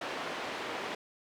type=band-pass noise; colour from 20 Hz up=pink; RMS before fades=-38 dBFS; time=0.01-0.95 s; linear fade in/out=5 ms; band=370 to 3000 Hz; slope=12 dB/octave; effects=none